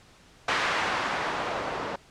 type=noise with low-pass filter sweep; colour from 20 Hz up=blue; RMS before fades=-29 dBFS; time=0.48-1.96 s; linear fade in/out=5 ms; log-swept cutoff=1700 to 720 Hz; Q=0.93; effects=pink hiss -55 dBFS RMS until 2.1 s + low-pass 7000 Hz 12 dB/octave